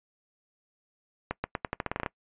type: accelerating click train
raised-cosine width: 0.5 ms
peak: -14 dBFS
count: 12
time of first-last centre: 1.31-2.062 s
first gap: 130 ms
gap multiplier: 0.86
effects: noise-tail reverb RT60 0.1 s tail -22 dB re dry + resampled to 8000 Hz

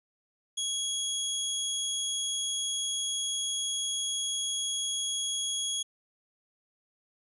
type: tone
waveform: 20% pulse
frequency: 3322 Hz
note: G#7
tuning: in tune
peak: -24 dBFS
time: 0.57-5.83 s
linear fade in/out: 10 ms
effects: resampled to 24000 Hz + 11-bit

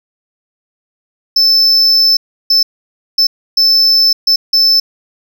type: tone bursts at uneven times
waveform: triangle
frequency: 5274 Hz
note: E8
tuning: in tune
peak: -5 dBFS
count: 6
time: 1.36-2.17 / 2.5-2.63 / 3.18-3.27 / 3.57-4.13 / 4.27-4.36 / 4.53-4.8 s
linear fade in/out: 5 ms
effects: none

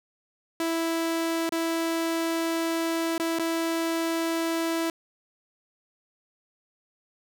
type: tone with dropouts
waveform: sawtooth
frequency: 329.8 Hz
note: E4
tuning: 1 cent sharp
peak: -21 dBFS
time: 0.6-4.9 s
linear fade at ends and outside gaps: 2 ms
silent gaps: 1.493-1.522 / 3.18-3.198 / 3.388-3.394 s
effects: none

